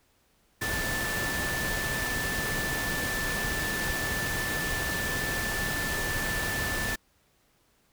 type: tone in noise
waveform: sine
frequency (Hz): 1760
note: A6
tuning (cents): 0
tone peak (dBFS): -31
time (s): 0.61-6.96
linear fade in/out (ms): 10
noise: pink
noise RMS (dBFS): -32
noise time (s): 0.61-6.96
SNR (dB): -2
effects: pink hiss -67 dBFS RMS until 7.92 s